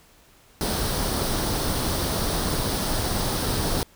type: noise with comb filter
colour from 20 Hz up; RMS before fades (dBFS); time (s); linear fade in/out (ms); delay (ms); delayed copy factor
pink; -25; 0.61-3.83; 0; 0.21; +0.5
effects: pink hiss -55 dBFS RMS until 3.95 s